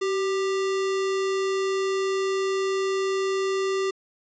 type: tone with sample-and-hold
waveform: sine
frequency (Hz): 384.5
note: G4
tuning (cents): -33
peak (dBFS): -22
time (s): 0.01-3.91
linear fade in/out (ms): 10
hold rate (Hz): 1575
effects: resampled to 16000 Hz